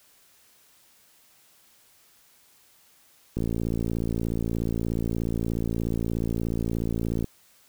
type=click train; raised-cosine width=3 ms; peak=-15 dBFS; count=221; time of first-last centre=3.37-7.243 s; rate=56.8 Hz; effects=white hiss -59 dBFS RMS until 7.68 s